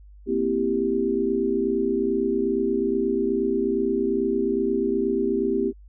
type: chord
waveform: sine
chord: C dominant seventh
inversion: third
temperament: equal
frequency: 233.1 / 261.6 / 329.6 / 392 Hz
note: Bb3 / C4 / E4 / G4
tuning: 0 / 0 / 0 / 0 cents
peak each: -28 / -27 / -28 / -23 dBFS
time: 0.26-5.73 s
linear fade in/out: 50 ms
effects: added 50 Hz sine -44 dBFS peak until 5.88 s